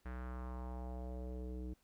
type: tone with low-pass filter sweep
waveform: square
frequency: 62.4 Hz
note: B1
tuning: 19 cents sharp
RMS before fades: -44 dBFS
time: 0.05-1.74 s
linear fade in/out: 10 ms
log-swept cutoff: 1700 to 340 Hz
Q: 2.5
effects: pink hiss -75 dBFS RMS until 1.83 s